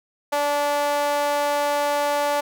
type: tone with high-pass filter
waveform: sawtooth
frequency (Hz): 290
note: D4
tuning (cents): -22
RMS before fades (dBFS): -22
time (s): 0.32-2.41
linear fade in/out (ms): 10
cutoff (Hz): 700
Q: 6.2
effects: none

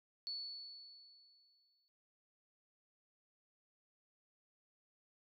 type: tone with exponential decay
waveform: sine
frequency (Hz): 4435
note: C#8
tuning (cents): 0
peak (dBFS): -39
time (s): 0.27-1.88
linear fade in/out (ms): 0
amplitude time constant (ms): 350
effects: none

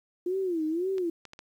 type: tone with vibrato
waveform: sine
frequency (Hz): 346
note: F4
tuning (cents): -16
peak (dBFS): -26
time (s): 0.26-1.1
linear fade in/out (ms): 5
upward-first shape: sine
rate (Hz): 1.9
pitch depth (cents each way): 190
type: clicks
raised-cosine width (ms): 0.2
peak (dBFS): -27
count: 4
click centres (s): 0.982 / 1.253 / 1.334 / 1.391
effects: 10-bit

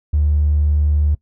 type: tone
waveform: triangle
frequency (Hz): 74.3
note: D2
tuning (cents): +21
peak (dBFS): -9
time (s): 0.13-1.15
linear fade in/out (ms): 10
effects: noise-tail reverb RT60 0.1 s tail -22 dB re dry + tanh soft clip ceiling -9 dBFS

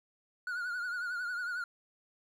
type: tone with vibrato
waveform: triangle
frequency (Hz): 1445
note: F#6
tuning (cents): -41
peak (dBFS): -32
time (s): 0.47-1.64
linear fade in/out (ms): 2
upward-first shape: triangle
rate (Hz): 11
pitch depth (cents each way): 77
effects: none

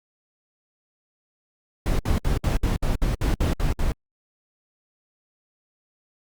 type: noise bursts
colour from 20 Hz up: brown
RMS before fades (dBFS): -21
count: 11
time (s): 1.86-3.92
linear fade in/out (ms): 2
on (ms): 130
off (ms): 63
effects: Opus 48 kbps

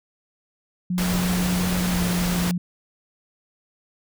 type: tone with pitch glide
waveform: sine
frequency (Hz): 180 to 177.11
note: F#3 to F3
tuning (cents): -47 to +25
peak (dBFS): -21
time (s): 0.9-2.58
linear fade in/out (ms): 5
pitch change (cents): -28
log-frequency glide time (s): 1.89-1.99
type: noise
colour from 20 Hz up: pink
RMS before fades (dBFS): -27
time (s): 0.98-2.51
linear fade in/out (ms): 0
effects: none

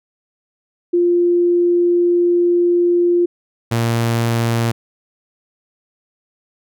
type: tone pair in turn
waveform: sine / sawtooth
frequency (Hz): 349.2 / 116.16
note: F4 / A#2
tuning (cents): 0 / -6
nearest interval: octave + perfect fifth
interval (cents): 1906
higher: first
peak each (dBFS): -11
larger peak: neither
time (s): 0.93-3.26 / 3.71-4.72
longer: first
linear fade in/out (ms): 10
effects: none

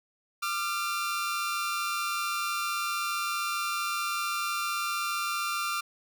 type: tone pair together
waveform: sawtooth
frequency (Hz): 1192 / 1376.5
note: D6 / F6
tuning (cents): +25 / -25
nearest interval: major second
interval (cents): 250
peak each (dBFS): -28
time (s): 0.42-5.81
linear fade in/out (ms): 10
effects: none

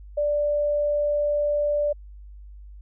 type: tone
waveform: sine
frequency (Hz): 587.3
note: D5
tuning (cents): 0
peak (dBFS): -20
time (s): 0.17-1.93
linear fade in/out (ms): 10
effects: added 50 Hz sine -40 dBFS peak until 2.81 s

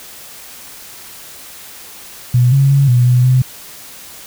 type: tone with pitch steps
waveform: sine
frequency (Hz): 123.5 / 137.4 / 139 / 122.9 / 124.4 / 128.1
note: B2 / C#3 / C#3 / B2 / B2 / C3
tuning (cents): 0 / -15 / +5 / -8 / +13 / -36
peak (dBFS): -7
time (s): 2.34-3.42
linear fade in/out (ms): 5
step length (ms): 180
effects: white hiss -35 dBFS RMS until 4.26 s

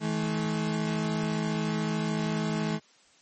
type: tone pair together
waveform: 35% pulse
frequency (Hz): 160.99 / 214.9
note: E3 / A3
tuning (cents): -41 / -41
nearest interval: perfect fourth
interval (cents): 500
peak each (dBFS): -28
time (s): 0-2.8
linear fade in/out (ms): 50
effects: white hiss -60 dBFS RMS until 3.21 s + MP3 32 kbps

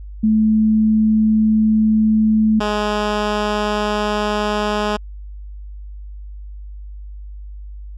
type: tone pair in turn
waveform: sine / 10% pulse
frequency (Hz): 217.3 / 209.4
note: A3 / G#3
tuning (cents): -21 / +15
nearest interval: minor second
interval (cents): 64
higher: first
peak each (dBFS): -11 / -9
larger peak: second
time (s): 0.23-2.6 / 2.6-4.97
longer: neither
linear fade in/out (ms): 10
effects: added 50 Hz sine -30 dBFS peak until 7.97 s + low-pass 5000 Hz 12 dB/octave

